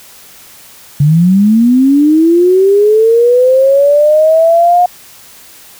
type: linear sweep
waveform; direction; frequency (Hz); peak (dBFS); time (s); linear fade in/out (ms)
sine; up; 140 to 720; -4; 1-4.86; 5
effects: white hiss -37 dBFS RMS until 5.79 s